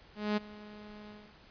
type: tone with ADSR envelope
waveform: sawtooth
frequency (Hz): 209.8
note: G#3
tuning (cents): +18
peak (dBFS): -23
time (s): 0.15-1.36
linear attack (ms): 220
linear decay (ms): 16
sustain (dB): -20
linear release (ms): 260
effects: pink hiss -58 dBFS RMS until 1.5 s + resampled to 11025 Hz